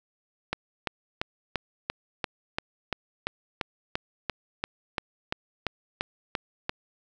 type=click train; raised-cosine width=0.3 ms; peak=-11 dBFS; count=19; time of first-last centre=0.53-6.694 s; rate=2.92 Hz; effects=none